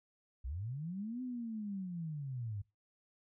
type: linear two-way sweep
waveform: sine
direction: up then down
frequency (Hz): 55 to 257.1 to 96.3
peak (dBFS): -38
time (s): 0.44-2.62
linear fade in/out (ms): 10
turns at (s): 1.22
effects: noise-tail reverb RT60 0.2 s tail -19 dB re dry